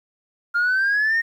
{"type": "exponential sweep", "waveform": "sine", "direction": "up", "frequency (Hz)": [1396.9, 1864.7], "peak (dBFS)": -15, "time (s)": [0.54, 1.22], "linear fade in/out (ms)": 20, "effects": ["tanh soft clip ceiling -15 dBFS", "9-bit"]}